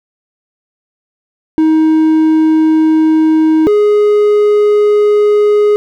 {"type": "tone pair in turn", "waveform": "triangle", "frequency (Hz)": [315.6, 416.8], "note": ["D#4", "G#4"], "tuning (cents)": [25, 6], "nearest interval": "perfect fourth", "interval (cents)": 481, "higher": "second", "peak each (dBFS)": -4, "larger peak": "neither", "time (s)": [[1.58, 3.67], [3.67, 5.76]], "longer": "neither", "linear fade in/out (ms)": 0, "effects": []}